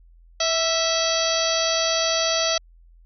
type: harmonic tone with a mistuned harmonic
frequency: 653 Hz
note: E5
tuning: 17 cents flat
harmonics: 1 / 2 / 3 / 4 / 5 / 6 / 7 / 8 / 9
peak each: -24 / -29 / -32 / -32 / -28 / -29 / -27 / -33 / -28 dBFS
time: 0.4-2.58 s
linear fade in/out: 5 ms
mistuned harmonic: 2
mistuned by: +35 cents
effects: added 42 Hz sine -48 dBFS peak until 3.05 s